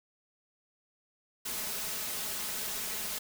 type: noise with comb filter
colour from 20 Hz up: white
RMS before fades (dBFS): -36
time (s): 1.45-3.19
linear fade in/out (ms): 10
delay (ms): 4.7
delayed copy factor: +0.55
effects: none